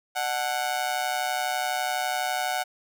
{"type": "tone with amplitude modulation", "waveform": "sawtooth", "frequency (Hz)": 740, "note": "F#5", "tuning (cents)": 0, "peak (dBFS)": -18, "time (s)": [0.15, 2.64], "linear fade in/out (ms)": 20, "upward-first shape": "sine", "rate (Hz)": 132, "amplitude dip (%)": 80, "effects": []}